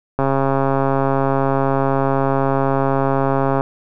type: click train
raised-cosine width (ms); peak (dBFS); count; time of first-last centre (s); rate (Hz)
1; -4; 466; 0.19-3.609; 136
effects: none